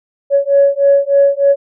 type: beating tone pair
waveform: sine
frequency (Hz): 558 / 561.3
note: C#5 / C#5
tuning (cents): +11 / +22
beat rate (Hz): 3.3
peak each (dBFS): -10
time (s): 0.3-1.56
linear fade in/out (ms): 50
effects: tanh soft clip ceiling -1 dBFS